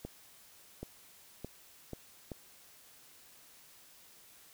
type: accelerating click train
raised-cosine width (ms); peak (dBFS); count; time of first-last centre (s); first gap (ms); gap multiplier
2; -27; 5; 0.05-2.318; 780; 0.79
effects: white hiss -59 dBFS RMS until 4.53 s